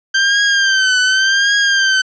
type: tone with vibrato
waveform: sawtooth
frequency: 1568 Hz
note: G6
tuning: in tune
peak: -7 dBFS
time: 0.14-2.02 s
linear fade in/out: 10 ms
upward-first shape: triangle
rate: 0.88 Hz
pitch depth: 85 cents each way
effects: resampled to 16000 Hz + 8-bit